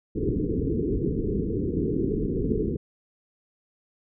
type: low-pass noise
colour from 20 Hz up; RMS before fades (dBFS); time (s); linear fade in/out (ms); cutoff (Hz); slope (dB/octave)
white; -26; 0.15-2.77; 10; 450; 96
effects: none